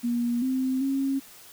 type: tone with pitch steps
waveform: sine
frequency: 238.6 / 260.4 / 271.8 Hz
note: A#3 / C4 / C#4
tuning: +41 / -8 / -34 cents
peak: -23 dBFS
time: 0.03-1.2 s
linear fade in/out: 20 ms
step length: 390 ms
effects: white hiss -49 dBFS RMS until 1.52 s